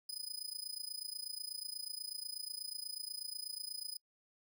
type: tone with amplitude modulation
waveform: sawtooth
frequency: 4999 Hz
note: D#8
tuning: 7 cents sharp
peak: -35 dBFS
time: 0.09-3.97 s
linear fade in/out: 5 ms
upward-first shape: sine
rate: 28.2 Hz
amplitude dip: 90%
effects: noise-tail reverb RT60 0.1 s tail -26 dB re dry